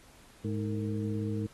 harmonic tone with a mistuned harmonic, 105 Hz, G#2, 19 cents sharp, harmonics 1 / 2 / 3 / 4, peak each -33 / -35 / -37 / -40 dBFS, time 0.44-1.47 s, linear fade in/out 10 ms, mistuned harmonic 4, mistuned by +140 cents, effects pink hiss -58 dBFS RMS until 1.53 s + AAC 32 kbps

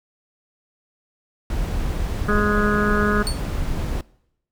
brown noise, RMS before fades -24 dBFS, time 1.5-4.01 s, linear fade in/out 2 ms
harmonic tone, 208.1 Hz, G#3, 4 cents sharp, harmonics 1 / 2 / 3 / 5 / 6 / 7 / 8, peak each -21 / -23 / -32 / -32 / -24 / -26 / -28 dBFS, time 2.28-3.23 s, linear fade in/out 10 ms
30% pulse tone with exponential decay, 4435 Hz, C#8, in tune, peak -18 dBFS, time 3.27-3.44 s, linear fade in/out 0 ms, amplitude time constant 35 ms
effects noise-tail reverb RT60 0.8 s tail -23 dB re dry

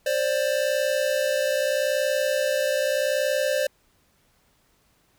square tone pair together, 528.2 / 589 Hz, C5 / D5, +16 / +5 cents, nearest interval major second, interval 189 cents, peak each -25 dBFS, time 0.06-3.67 s, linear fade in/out 5 ms, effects pink hiss -64 dBFS RMS until 5.18 s

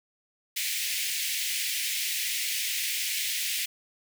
pink high-pass noise, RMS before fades -30 dBFS, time 0.56-3.66 s, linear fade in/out 10 ms, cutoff 2000 Hz, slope 48 dB/octave, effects none

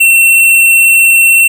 square tone, 2709 Hz, E7, 47 cents sharp, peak -4 dBFS, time 0-1.48 s, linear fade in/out 10 ms, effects none

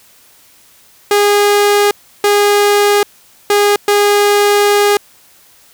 sawtooth tone bursts at uneven times, 410 Hz, G#4, 22 cents flat, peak -4 dBFS, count 4, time 1.11-1.91 / 2.24-3.03 / 3.5-3.76 / 3.88-4.97 s, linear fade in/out 2 ms, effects white hiss -46 dBFS RMS until 5.73 s

